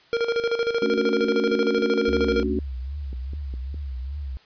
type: tone with tremolo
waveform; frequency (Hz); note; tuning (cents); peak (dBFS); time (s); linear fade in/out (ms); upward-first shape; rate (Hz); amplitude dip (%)
square; 466.2; A#4; 0; -20; 0.13-2.43; 0; square; 13; 65
type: chord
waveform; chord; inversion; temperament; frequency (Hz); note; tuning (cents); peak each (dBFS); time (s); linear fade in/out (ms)
sine; D major seventh; second; equal; 220 / 277.2 / 293.7 / 370; A3 / C#4 / D4 / F#4; 0 / 0 / 0 / 0; -27 / -28 / -32 / -26; 0.82-2.59; 2
type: tone with vibrato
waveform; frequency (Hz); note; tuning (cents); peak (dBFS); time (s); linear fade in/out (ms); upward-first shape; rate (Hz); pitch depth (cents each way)
sine; 67.6; C#2; -43; -28; 2.08-4.37; 0; triangle; 2.5; 170
type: click train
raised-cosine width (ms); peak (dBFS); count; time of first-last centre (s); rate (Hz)
3; -27; 4; 3.13-3.743; 4.89
effects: white hiss -55 dBFS RMS until 4.45 s + resampled to 11025 Hz